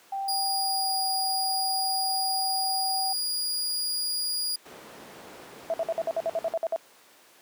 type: tone with pitch glide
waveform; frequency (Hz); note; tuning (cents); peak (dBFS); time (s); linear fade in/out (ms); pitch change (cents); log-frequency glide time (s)
sine; 784 to 766.5; G5 to G5; 0 to -39; -28; 0.12-3.13; 5; -39; 0.47-1.01
type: tone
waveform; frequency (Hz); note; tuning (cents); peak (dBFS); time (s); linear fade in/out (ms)
sawtooth; 4865; D#8; -40; -24; 0.28-4.56; 5
type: noise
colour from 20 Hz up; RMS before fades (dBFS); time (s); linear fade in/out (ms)
brown; -34; 4.65-6.54; 10
type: tone bursts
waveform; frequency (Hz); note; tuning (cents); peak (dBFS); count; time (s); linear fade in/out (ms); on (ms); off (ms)
sine; 659.3; E5; 0; -23; 12; 5.7-6.761; 0; 38; 55
effects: pink hiss -55 dBFS RMS until 7.41 s + high-pass 400 Hz 12 dB/octave